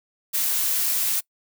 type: noise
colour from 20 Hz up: blue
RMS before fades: -23 dBFS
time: 0.33-1.21 s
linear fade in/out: 20 ms
effects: noise-tail reverb RT60 0.1 s tail -24 dB re dry